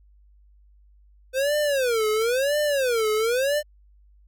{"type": "tone with vibrato", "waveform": "square", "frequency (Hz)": 506, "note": "B4", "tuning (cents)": 42, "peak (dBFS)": -21, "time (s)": [1.33, 3.63], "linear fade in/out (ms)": 50, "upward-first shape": "sine", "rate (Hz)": 0.98, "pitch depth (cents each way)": 290, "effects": ["added 50 Hz sine -52 dBFS peak until 4.27 s"]}